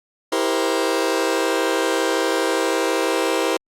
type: chord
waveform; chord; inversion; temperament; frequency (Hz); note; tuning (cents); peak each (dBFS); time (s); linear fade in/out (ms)
sawtooth; C dominant seventh; first; just; 327 / 392.4 / 470.9 / 523.3; E4 / G4 / Bb4 / C5; -14 / +2 / +18 / 0; -20; 0.32-3.57; 5
effects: low-pass 11000 Hz 12 dB/octave + Opus 48 kbps